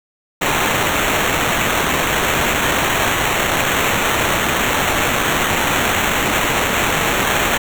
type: noise with sample-and-hold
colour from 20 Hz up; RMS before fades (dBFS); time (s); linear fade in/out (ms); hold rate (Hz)
white; -17; 0.41-7.58; 10; 4900
effects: none